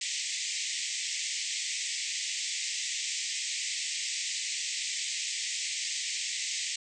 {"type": "band-pass noise", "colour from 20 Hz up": "white", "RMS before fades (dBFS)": -34, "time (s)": [0.01, 6.76], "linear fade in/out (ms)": 5, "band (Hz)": [1900, 8100], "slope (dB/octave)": 96, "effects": []}